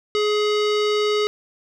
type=tone with low-pass filter; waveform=square; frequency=420 Hz; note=G#4; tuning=19 cents sharp; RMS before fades=-20 dBFS; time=0.15-1.27 s; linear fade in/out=0 ms; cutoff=4400 Hz; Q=2.1; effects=none